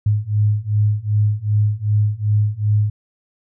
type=beating tone pair; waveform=sine; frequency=103.83 / 106.43 Hz; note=G#2 / G#2; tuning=0 / +43 cents; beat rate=2.6 Hz; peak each=-18 / -17 dBFS; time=0.06-2.9 s; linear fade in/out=5 ms; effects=none